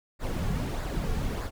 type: noise with flanger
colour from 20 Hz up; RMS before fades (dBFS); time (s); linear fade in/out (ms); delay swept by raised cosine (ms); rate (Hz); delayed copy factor
brown; -30; 0.19-1.51; 50; 0.33 to 3.23; 1.6; -0.5
effects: none